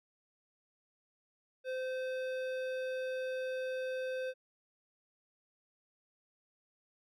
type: tone with hard clipping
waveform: sine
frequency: 516 Hz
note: C5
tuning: 24 cents flat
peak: -37 dBFS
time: 1.64-4.34 s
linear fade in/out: 50 ms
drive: 13 dB
effects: none